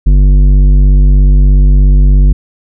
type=tone with tanh clipping; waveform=sine; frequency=48.43 Hz; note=G1; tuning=20 cents flat; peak=-4 dBFS; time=0.06-2.33 s; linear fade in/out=10 ms; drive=11 dB; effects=none